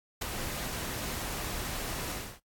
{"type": "noise with ADSR envelope", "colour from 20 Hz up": "pink", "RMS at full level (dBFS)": -30, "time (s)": [0.21, 2.4], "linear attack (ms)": 13, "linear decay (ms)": 3, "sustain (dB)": -6, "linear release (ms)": 280, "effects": ["noise-tail reverb RT60 0.1 s tail -17 dB re dry", "AAC 64 kbps"]}